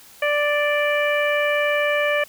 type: harmonic tone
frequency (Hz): 587.3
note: D5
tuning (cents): 0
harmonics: 1 / 2 / 3 / 4 / 5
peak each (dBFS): -20 / -28 / -24 / -25 / -32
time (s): 0.22-2.24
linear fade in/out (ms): 5
effects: white hiss -47 dBFS RMS until 2.28 s